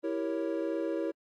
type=chord; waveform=triangle; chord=E diminished seventh; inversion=none; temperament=equal; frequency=329.6 / 392 / 466.2 / 554.4 Hz; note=E4 / G4 / Bb4 / Db5; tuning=0 / 0 / 0 / 0 cents; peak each=-31 / -36 / -35 / -34 dBFS; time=0.03-1.12 s; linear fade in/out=20 ms; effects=AAC 64 kbps